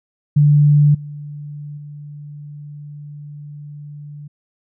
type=tone with level steps; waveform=sine; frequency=146.83 Hz; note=D3; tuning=in tune; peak=-8 / -28 / -31 dBFS; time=0.36-4.28 s; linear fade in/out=10 ms; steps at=0.94 / 1.77 s; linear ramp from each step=10 ms; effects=none